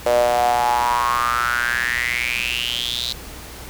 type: tone with high-pass filter sweep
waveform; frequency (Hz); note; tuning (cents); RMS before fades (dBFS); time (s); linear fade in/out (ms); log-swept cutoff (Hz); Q
sawtooth; 120.7; B2; -39; -20; 0.06-3.13; 5; 560 to 4000; 8.2
effects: added 60 Hz sine -40 dBFS peak until 3.69 s + pink hiss -37 dBFS RMS until 3.69 s